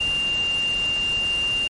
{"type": "tone in noise", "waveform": "sine", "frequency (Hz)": 2794, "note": "F7", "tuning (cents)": 0, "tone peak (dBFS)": -20, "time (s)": [0, 1.68], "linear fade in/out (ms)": 10, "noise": "pink", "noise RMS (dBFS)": -35, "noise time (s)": [0, 1.68], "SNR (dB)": 12, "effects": ["low-pass 11000 Hz 12 dB/octave", "MP3 48 kbps"]}